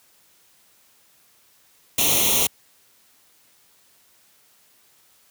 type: noise with comb filter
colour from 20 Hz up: white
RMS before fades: -19 dBFS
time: 1.98-2.47 s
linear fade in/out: 5 ms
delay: 0.31 ms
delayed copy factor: +0.85
effects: white hiss -58 dBFS RMS until 5.3 s + high-pass 60 Hz 12 dB/octave